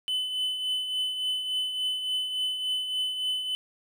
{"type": "tone with tremolo", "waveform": "triangle", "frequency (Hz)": 3019, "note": "F#7", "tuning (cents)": 34, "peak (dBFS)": -23, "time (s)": [0.08, 3.55], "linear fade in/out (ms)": 0, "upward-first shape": "triangle", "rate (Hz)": 3.5, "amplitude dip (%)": 55, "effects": []}